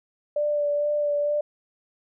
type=tone with vibrato; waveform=sine; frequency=587 Hz; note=D5; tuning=1 cent flat; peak=-21 dBFS; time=0.36-1.41 s; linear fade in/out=5 ms; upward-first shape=sine; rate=2.2 Hz; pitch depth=17 cents each way; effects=none